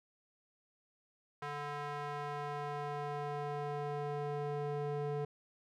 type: tone with band-pass filter sweep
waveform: square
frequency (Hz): 145.8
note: D3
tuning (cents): -12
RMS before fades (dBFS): -39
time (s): 1.42-5.25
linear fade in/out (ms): 5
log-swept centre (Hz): 1200 to 440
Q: 1.2
effects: none